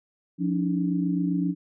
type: tone cluster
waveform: sine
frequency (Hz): 176 / 283.9 / 311.6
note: F3 / C#4 / D#4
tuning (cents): +14 / +41 / +3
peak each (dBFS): -25 / -26 / -32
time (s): 0.38-1.55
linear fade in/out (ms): 50
effects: none